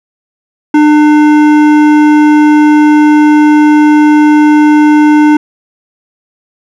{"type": "tone with hard clipping", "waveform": "sine", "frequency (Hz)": 300, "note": "D4", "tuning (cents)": 37, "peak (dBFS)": -4, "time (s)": [0.74, 5.37], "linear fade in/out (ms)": 5, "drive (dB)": 13, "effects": []}